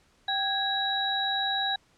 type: tone cluster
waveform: sine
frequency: 777 / 1651 / 3879 Hz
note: G5 / G#6 / B7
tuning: -16 / -11 / -32 cents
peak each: -30 / -32 / -28 dBFS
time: 0.28-1.76 s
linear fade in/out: 5 ms
effects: pink hiss -64 dBFS RMS until 1.97 s + low-pass 8000 Hz 12 dB/octave